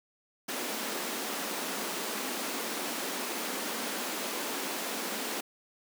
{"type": "high-pass noise", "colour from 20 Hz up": "pink", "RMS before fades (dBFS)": -35, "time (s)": [0.48, 5.41], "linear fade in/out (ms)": 10, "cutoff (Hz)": 210, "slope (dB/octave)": 48, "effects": []}